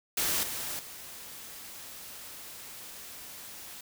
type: noise with level steps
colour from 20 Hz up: white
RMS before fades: -29 / -36 / -45 dBFS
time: 0.17-3.81 s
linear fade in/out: 5 ms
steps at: 0.43 / 0.79 s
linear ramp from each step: 2 ms
effects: none